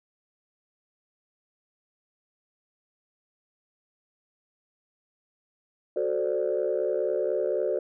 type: chord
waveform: sine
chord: D dominant seventh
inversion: first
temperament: equal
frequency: 370 / 440 / 523.3 / 587.3 Hz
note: F#4 / A4 / C5 / D5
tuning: 0 / 0 / 0 / 0 cents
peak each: -29 dBFS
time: 5.96-7.79 s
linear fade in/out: 5 ms
effects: tanh soft clip ceiling -16 dBFS